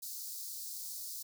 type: high-pass noise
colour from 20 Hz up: white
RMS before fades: -43 dBFS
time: 0.02-1.23 s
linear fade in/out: 10 ms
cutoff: 4200 Hz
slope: 48 dB/octave
effects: none